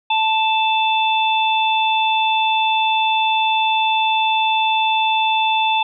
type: harmonic tone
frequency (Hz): 880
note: A5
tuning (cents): 0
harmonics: 1 / 3 / 4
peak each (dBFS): -16 / -21 / -22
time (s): 0.1-5.83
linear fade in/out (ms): 5
effects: none